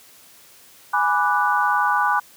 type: chord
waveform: sine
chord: G# half-diminished seventh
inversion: none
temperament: equal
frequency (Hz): 830.6 / 987.8 / 1174.7 / 1480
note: G#5 / B5 / D6 / F#6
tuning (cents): 0 / 0 / 0 / 0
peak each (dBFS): -22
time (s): 0.93-2.2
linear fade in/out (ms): 10
effects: white hiss -49 dBFS RMS until 2.36 s + high-pass 80 Hz 12 dB/octave